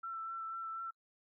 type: tone with vibrato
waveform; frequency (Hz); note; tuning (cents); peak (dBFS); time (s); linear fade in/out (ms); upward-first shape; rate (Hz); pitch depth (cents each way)
sine; 1337; E6; +24; -39; 0.03-0.91; 10; sine; 4.1; 16
effects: noise-tail reverb RT60 0.1 s tail -25 dB re dry